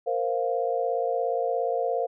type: chord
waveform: sine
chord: Bb suspended second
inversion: none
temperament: equal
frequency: 466.2 / 523.3 / 698.5 Hz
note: Bb4 / C5 / F5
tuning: 0 / 0 / 0 cents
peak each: -28 dBFS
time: 0.06-2.07 s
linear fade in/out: 20 ms
effects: none